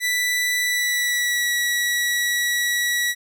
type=tone with pitch glide; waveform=sawtooth; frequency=1975.5 to 1933.7 Hz; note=B6 to B6; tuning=0 to -37 cents; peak=-16 dBFS; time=0-3.15 s; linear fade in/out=50 ms; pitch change=-37 cents; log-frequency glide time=0.61-1.52 s; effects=none